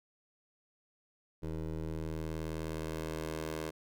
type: ring-modulated tone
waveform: 15% pulse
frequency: 79.3 Hz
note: D#2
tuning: 33 cents sharp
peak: -27 dBFS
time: 1.42-3.71 s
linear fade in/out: 20 ms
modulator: 238 Hz
effects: none